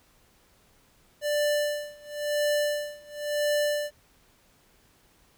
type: tone with tremolo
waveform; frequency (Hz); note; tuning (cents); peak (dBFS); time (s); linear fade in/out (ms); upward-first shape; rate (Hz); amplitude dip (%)
square; 590; D5; +8; -23; 1.21-3.91; 50; sine; 0.96; 95
effects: pink hiss -62 dBFS RMS until 5.37 s